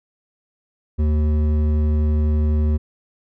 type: tone with hard clipping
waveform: sine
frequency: 76 Hz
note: D#2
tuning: 40 cents flat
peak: -17 dBFS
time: 0.98-2.78 s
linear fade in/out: 20 ms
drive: 10 dB
effects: none